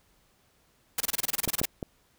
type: noise bursts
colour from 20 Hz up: white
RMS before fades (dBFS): -27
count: 14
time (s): 0.98-1.655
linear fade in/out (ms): 5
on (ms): 25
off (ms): 25
type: clicks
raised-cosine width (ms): 2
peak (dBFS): -19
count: 3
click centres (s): 1.477 / 1.615 / 1.828
effects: pink hiss -66 dBFS RMS until 2.18 s